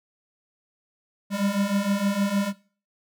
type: beating tone pair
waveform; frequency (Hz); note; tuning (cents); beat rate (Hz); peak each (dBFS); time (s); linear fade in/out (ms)
square; 196 / 202.5; G3 / G#3; 0 / -43; 6.5; -28 / -25; 1.3-2.53; 50
effects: noise-tail reverb RT60 0.4 s tail -19 dB re dry